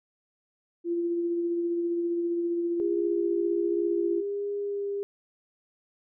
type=tone with tremolo; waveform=sine; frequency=342.8 Hz; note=F4; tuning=32 cents flat; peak=-24 dBFS; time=0.84-4.23 s; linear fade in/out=50 ms; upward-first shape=sine; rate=15 Hz; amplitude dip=25%
type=tone with vibrato; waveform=sine; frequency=404.1 Hz; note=G#4; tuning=47 cents flat; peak=-28 dBFS; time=2.8-5.03 s; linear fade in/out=0 ms; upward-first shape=sine; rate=1.3 Hz; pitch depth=10 cents each way
effects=none